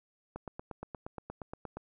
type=click train; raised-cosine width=1 ms; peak=-26 dBFS; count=13; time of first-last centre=0.36-1.77 s; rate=8.51 Hz; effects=none